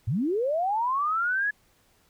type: linear sweep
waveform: sine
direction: up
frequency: 90.6 to 1711 Hz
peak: -23 dBFS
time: 0.07-1.51 s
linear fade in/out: 10 ms
effects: pink hiss -64 dBFS RMS until 2.09 s